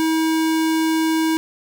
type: tone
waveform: square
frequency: 320.4 Hz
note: E4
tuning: 49 cents flat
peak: -17 dBFS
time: 0-1.37 s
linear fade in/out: 0 ms
effects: none